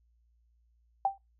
sine tone with exponential decay, 784 Hz, G5, in tune, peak -20 dBFS, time 1.05-1.18 s, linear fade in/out 2 ms, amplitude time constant 28 ms, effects noise-tail reverb RT60 0.2 s tail -19 dB re dry + added 58 Hz sine -65 dBFS peak until 1.39 s

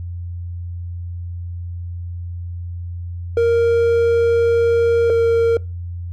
triangle tone pair in turn, 466.1 / 461.8 Hz, A#4 / A#4, 0 / -16 cents, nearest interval unison, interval 16 cents, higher first, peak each -10 dBFS, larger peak neither, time 3.37-5.1 / 5.1-5.57 s, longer first, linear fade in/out 2 ms, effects noise-tail reverb RT60 0.3 s tail -24 dB re dry + added 87 Hz sine -25 dBFS peak until 6.12 s

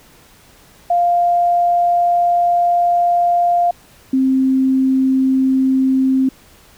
sine tone pair in turn, 698.5 / 263.6 Hz, F5 / C4, 0 / +13 cents, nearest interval octave + perfect fourth, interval 1687 cents, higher first, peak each -11 dBFS, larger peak neither, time 0.9-3.71 / 4.13-6.29 s, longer first, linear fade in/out 5 ms, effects pink hiss -47 dBFS RMS until 6.77 s

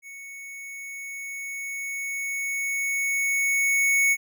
square tone with level ramp, 2217 Hz, C#7, in tune, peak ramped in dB -40 to -18 dBFS, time 0.02-4.17 s, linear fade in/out 50 ms, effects none

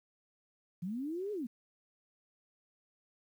sine linear two-way sweep, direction up then down, 164.81 to 430 to 213.5 Hz, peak -35 dBFS, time 0.82-1.47 s, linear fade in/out 10 ms, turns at 1.32 s, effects 11-bit

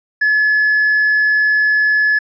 triangle tone, 1711 Hz, A6, 49 cents flat, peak -8 dBFS, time 0.21-2.19 s, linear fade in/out 10 ms, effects tanh soft clip ceiling -6 dBFS + resampled to 16000 Hz

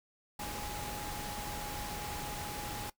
sine tone in noise, 830.6 Hz, G#5, in tune, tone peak -43 dBFS, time 0.39-2.9 s, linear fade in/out 5 ms, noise pink, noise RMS -41 dBFS, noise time 0.39-2.9 s, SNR -5 dB, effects noise-tail reverb RT60 0.1 s tail -18 dB re dry

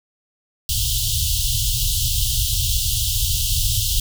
pink band-stop noise, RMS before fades -20 dBFS, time 0.69-4 s, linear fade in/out 2 ms, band 130 to 2900 Hz, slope 96 dB/octave, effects none

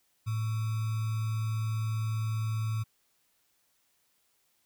sine tone with sample-and-hold, 110 Hz, A2, in tune, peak -28 dBFS, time 0.26-2.84 s, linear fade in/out 20 ms, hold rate 1225 Hz, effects white hiss -72 dBFS RMS until 4.65 s

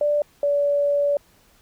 sine tone pair in turn, 588 / 574.2 Hz, D5 / D5, +2 / -39 cents, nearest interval unison, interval 41 cents, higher first, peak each -17 dBFS, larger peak neither, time 0.01-0.22 / 0.43-1.17 s, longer second, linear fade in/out 2 ms, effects pink hiss -57 dBFS RMS until 1.61 s

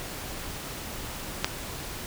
click, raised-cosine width 0.2 ms, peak -5 dBFS, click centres 1.445 s, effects pink hiss -37 dBFS RMS until 2.06 s

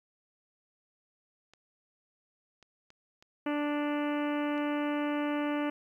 clicks, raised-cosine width 0.2 ms, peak -38 dBFS, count 5, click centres 1.536 / 2.627 / 2.904 / 3.225 / 4.579 s
harmonic tone, 293.7 Hz, D4, in tune, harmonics 1 / 2 / 3 / 4 / 5 / 6 / 7 / 8 / 9 / 10, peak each -30 / -36 / -40 / -42 / -44 / -46 / -47 / -48 / -49 / -50 dBFS, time 3.46-5.7 s, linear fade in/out 5 ms
effects 11-bit

